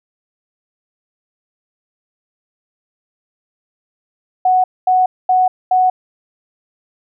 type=tone bursts; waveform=sine; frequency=740 Hz; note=F#5; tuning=in tune; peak=-9 dBFS; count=4; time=4.45-5.9 s; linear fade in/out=5 ms; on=190 ms; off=230 ms; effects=none